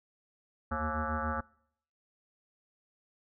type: tone with frequency modulation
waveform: sine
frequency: 698.5 Hz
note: F5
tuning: in tune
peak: -30 dBFS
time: 0.71-1.41 s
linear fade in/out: 10 ms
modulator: 156 Hz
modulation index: 5
effects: noise-tail reverb RT60 0.7 s tail -25 dB re dry